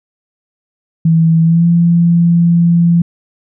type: tone with pitch glide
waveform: sine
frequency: 163.3 to 170.43 Hz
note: E3 to F3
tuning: -16 to -42 cents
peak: -6 dBFS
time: 1.05-3.02 s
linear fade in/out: 5 ms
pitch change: +74 cents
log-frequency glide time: 1.43-1.66 s
effects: none